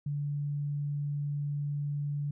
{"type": "tone", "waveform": "sine", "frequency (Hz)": 144.8, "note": "D3", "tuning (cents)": -24, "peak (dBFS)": -30, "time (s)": [0.06, 2.31], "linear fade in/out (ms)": 5, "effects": []}